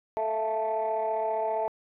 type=tone cluster; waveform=sine; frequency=438.9 / 656 / 691 / 879 Hz; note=A4 / E5 / F5 / A5; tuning=-4 / -9 / -19 / -2 cents; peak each=-32 / -28 / -37 / -29 dBFS; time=0.17-1.68 s; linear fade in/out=0 ms; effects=tanh soft clip ceiling -20 dBFS